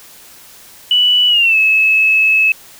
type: tone with pitch glide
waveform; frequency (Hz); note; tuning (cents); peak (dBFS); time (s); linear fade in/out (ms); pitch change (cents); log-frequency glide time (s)
sine; 2960 to 2592; F#7 to E7; 0 to -30; -8; 0.91-2.52; 2; -230; 1.28-1.57
effects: white hiss -40 dBFS RMS until 2.79 s